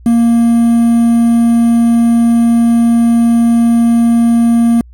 triangle tone with quantisation, 233.1 Hz, A#3, in tune, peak -4 dBFS, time 0.06-4.81 s, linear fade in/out 2 ms, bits 5, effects added 60 Hz sine -34 dBFS peak until 4.93 s + AAC 64 kbps

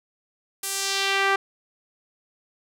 sawtooth tone with band-pass filter sweep, 392 Hz, G4, in tune, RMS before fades -24 dBFS, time 0.63-1.36 s, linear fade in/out 5 ms, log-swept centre 11000 to 1400 Hz, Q 1.2, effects none

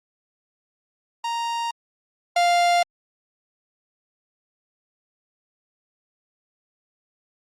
45% pulse tone pair in turn, 932.3 / 698.4 Hz, A#5 / F5, 0 / 0 cents, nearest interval perfect fourth, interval 500 cents, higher first, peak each -24 / -16 dBFS, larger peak second, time 1.24-1.71 / 2.36-2.83 s, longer neither, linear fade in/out 5 ms, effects low-pass 7000 Hz 12 dB/octave + Opus 48 kbps

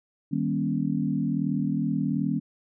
sine chord, Eb dominant seventh, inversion none, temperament equal with one note detuned, 155.56 / 196 / 238.4 / 277.2 Hz, Eb3 / G3 / Bb3 / Db4, 0 / 0 / +39 / 0 cents, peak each -29 dBFS, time 0.31-2.4 s, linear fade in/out 20 ms, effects none

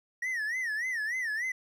triangle tone with vibrato, 1871 Hz, A#6, 6 cents sharp, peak -28 dBFS, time 0.22-1.52 s, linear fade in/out 5 ms, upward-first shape sine, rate 3.4 Hz, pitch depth 170 cents each way, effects none

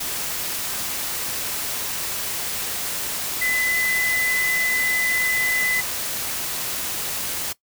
sine tone in noise, 2011 Hz, B6, 31 cents sharp, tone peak -20 dBFS, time 3.41-5.81 s, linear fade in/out 10 ms, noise white, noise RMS -27 dBFS, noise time 0-7.53 s, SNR +4 dB, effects noise-tail reverb RT60 0.1 s tail -19 dB re dry

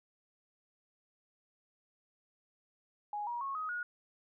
sine tone with pitch steps, 830.6 / 954.1 / 1096 / 1259 / 1446.2 Hz, G#5 / A#5 / C#6 / D#6 / F#6, 0 / +40 / -20 / +20 / -40 cents, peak -35 dBFS, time 3.13-3.83 s, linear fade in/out 2 ms, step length 140 ms, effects none

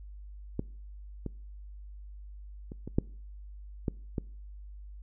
clicks, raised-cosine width 3 ms, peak -17 / -22 / -28 / -25 / -11 / -16 / -18 dBFS, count 7, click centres 0.594 / 1.263 / 2.719 / 2.876 / 2.985 / 3.882 / 4.182 s, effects noise-tail reverb RT60 0.5 s tail -24 dB re dry + added 50 Hz sine -43 dBFS peak until 5.02 s

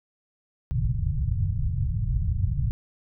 white low-pass noise, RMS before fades -25 dBFS, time 0.71-2.71 s, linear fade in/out 0 ms, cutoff 140 Hz, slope 48 dB/octave, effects none

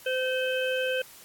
harmonic tone, 515 Hz, C5, 28 cents flat, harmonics 1 / 3 / 5 / 6, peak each -27 / -32 / -34 / -35 dBFS, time 0.06-1.02 s, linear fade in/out 5 ms, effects white hiss -50 dBFS RMS until 1.24 s + AAC 64 kbps

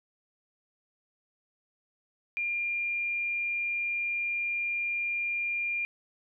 sine tone, 2400 Hz, D7, 37 cents sharp, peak -28 dBFS, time 2.37-5.85 s, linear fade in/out 0 ms, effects none

